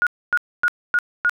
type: tone bursts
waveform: sine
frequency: 1441 Hz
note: F#6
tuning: 46 cents flat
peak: -14 dBFS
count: 5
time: 0.02-1.295 s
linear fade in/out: 0 ms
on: 47 ms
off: 260 ms
effects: none